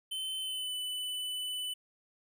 square tone with pitch glide, 3066 to 2994 Hz, G7 to F#7, -39 to +20 cents, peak -35 dBFS, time 0.11-1.74 s, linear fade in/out 10 ms, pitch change -41 cents, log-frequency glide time 0.4-0.74 s, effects none

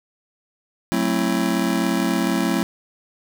square chord, F# half-diminished seventh, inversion none, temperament just, 185 / 222 / 266.4 / 333 Hz, F#3 / A3 / C4 / E4, 0 / +16 / +31 / +18 cents, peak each -25 dBFS, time 0.92-2.63 s, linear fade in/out 0 ms, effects none

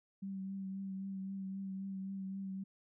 sine tone with vibrato, 193.1 Hz, G3, 26 cents flat, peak -39 dBFS, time 0.22-2.64 s, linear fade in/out 10 ms, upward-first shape triangle, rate 3.8 Hz, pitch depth 27 cents each way, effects none

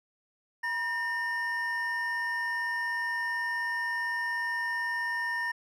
triangle tone pair together, 962 / 1819.3 Hz, B5 / A#6, -46 / -43 cents, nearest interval major seventh, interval 1103 cents, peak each -34 / -28 dBFS, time 0.63-5.52 s, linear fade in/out 10 ms, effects none

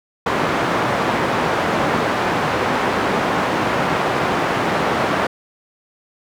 white band-pass noise, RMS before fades -19 dBFS, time 0.26-5.27 s, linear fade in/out 5 ms, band 110 to 1200 Hz, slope 12 dB/octave, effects none

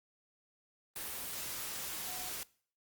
sine tone in noise, 733 Hz, F#5, 16 cents flat, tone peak -49 dBFS, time 2.07-2.29 s, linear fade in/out 0 ms, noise white, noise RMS -41 dBFS, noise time 0.96-2.43 s, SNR -11 dB, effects noise-tail reverb RT60 0.5 s tail -22 dB re dry + Opus 32 kbps

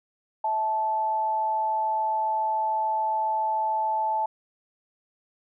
sine tone pair together, 650.7 / 873 Hz, E5 / A5, -23 / -14 cents, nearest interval perfect fourth, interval 509 cents, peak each -33 / -23 dBFS, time 0.44-4.26 s, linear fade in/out 5 ms, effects none

